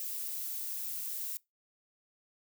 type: noise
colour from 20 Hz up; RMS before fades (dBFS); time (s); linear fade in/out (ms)
violet; -38; 0-1.37; 0
effects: noise-tail reverb RT60 0.2 s tail -23 dB re dry